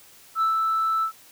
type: tone with ADSR envelope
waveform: sine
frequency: 1318.5 Hz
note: E6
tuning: in tune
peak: -16 dBFS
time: 0.35-1.12 s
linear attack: 67 ms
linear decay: 120 ms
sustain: -3 dB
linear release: 90 ms
effects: tanh soft clip ceiling -17 dBFS + white hiss -51 dBFS RMS until 1.31 s